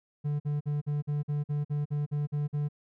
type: tone bursts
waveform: triangle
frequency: 146.83 Hz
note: D3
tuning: in tune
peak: -25 dBFS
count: 12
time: 0.24-2.688 s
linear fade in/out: 20 ms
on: 160 ms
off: 48 ms
effects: none